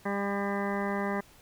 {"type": "harmonic tone", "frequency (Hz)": 200, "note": "G3", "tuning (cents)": 35, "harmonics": [1, 2, 3, 4, 5, 6, 8, 9, 10], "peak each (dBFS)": [-32, -35, -37, -38, -39, -40, -41, -42, -42], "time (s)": [0.05, 1.21], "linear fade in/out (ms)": 10, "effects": ["pink hiss -57 dBFS RMS until 1.41 s"]}